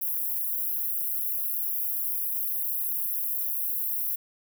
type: high-pass noise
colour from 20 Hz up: white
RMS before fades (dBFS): -29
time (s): 0.01-4.16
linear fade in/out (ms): 10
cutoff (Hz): 11000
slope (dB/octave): 96
effects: none